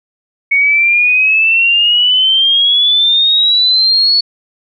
sine exponential sweep, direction up, 2217 to 4435 Hz, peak -7 dBFS, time 0.51-4.21 s, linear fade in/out 10 ms, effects none

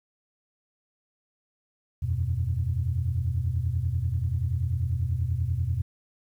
sine chord, E suspended second, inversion none, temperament just, 82.41 / 92.71 / 123.61 Hz, E2 / F#2 / B2, 0 / +4 / +2 cents, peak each -28 dBFS, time 2.02-5.82 s, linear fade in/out 10 ms, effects tanh soft clip ceiling -15 dBFS + 10-bit

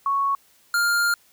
sine / square tone pair in turn, 1108.7 / 1403.7 Hz, C#6 / F6, 0 / +8 cents, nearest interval major third, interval 408 cents, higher second, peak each -19 dBFS, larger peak neither, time 0.06-0.35 / 0.74-1.14 s, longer second, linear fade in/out 2 ms, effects white hiss -58 dBFS RMS until 1.32 s

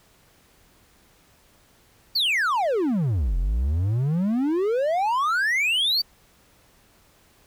triangle exponential two-way sweep, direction down then up, 4699 to 41.19 to 4699 Hz, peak -18 dBFS, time 2.15-6.02 s, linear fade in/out 10 ms, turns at 3.37 s, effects pink hiss -58 dBFS RMS until 7.46 s

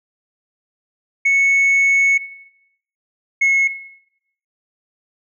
sine tone pair in turn, 2208 / 2180 Hz, C#7 / C#7, -7 / -29 cents, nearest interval unison, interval 22 cents, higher first, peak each -9 / -9 dBFS, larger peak neither, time 1.25-2.18 / 3.41-3.68 s, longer first, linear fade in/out 10 ms, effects noise-tail reverb RT60 0.8 s tail -18 dB re dry + tanh soft clip ceiling -10 dBFS

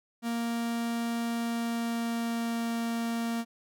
45% pulse tone with pitch glide, 233.1 to 231.5 Hz, A#3 to A#3, 0 to -12 cents, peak -29 dBFS, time 0.22-3.45 s, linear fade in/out 50 ms, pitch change -12 cents, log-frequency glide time 1.25-2.77 s, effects none

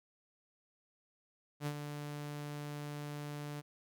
sawtooth tone with ADSR envelope, 146.83 Hz, D3, in tune, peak -30 dBFS, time 1.6-3.62 s, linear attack 64 ms, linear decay 67 ms, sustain -7 dB, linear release 29 ms, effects none

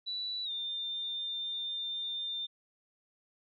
sine tone with pitch glide, 3951 to 3602 Hz, B7 to A7, 0 to +40 cents, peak -34 dBFS, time 0.06-2.47 s, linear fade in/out 20 ms, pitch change -160 cents, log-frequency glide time 0.44-0.51 s, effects none

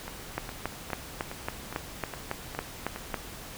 two click trains, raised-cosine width 0.5 ms, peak -21 / -14 dBFS, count 8 / 11, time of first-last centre 0.08-2.961 / 0.38-3.142 s, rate 2.43 / 3.62 Hz, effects pink hiss -43 dBFS RMS until 3.57 s

